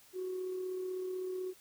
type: tone with amplitude modulation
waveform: sine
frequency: 370 Hz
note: F#4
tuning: in tune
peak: -33 dBFS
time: 0.13-1.54 s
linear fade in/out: 50 ms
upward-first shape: sine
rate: 36 Hz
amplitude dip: 35%
effects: tanh soft clip ceiling -31 dBFS + white hiss -61 dBFS RMS until 1.6 s